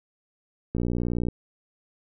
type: click train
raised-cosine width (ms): 3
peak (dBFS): -14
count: 33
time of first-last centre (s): 0.75-1.285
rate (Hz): 59.8
effects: none